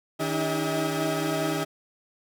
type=tone cluster; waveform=30% pulse; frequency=157.2 / 288.9 / 318.9 / 402.1 / 641 Hz; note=D#3 / D4 / D#4 / G4 / E5; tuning=+18 / -28 / +43 / +44 / -49 cents; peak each=-29 dBFS; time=0.19-1.65 s; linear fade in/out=20 ms; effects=none